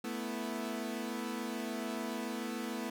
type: chord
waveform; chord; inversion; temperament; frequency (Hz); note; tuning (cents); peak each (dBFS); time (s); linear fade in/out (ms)
sawtooth; A suspended second; none; equal; 220 / 246.9 / 329.6; A3 / B3 / E4; 0 / 0 / 0; -36 / -36 / -39; 0.04-2.9; 5
effects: none